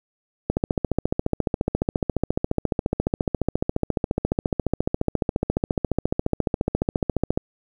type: click train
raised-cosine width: 2 ms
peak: -7 dBFS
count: 100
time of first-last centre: 0.5-7.375 s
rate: 14.4 Hz
effects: 8-bit